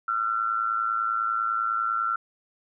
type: tone with amplitude modulation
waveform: sine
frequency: 1358 Hz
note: F6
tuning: 49 cents flat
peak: -20 dBFS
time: 0.08-2.16 s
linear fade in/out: 5 ms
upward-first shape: sine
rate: 110 Hz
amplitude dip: 70%
effects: none